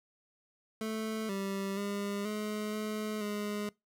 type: tone with pitch steps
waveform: 25% pulse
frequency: 219.4 / 195.8 / 202 / 212 / 213.9 / 207.7 Hz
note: A3 / G3 / G#3 / G#3 / A3 / G#3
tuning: -5 / -2 / -48 / +36 / -49 / 0 cents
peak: -30 dBFS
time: 0.81-3.69 s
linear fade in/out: 2 ms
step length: 480 ms
effects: noise-tail reverb RT60 0.2 s tail -23 dB re dry